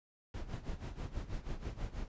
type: noise with tremolo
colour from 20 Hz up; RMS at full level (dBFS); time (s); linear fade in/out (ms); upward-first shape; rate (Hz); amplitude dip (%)
brown; -38; 0.34-2.08; 2; sine; 6.2; 80
effects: resampled to 16000 Hz